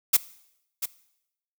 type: noise with echo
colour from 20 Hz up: blue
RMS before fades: -17 dBFS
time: 0.13-0.17 s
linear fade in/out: 10 ms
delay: 690 ms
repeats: 1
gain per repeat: -11 dB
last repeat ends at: 0.86 s
effects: noise-tail reverb RT60 0.8 s tail -19 dB re dry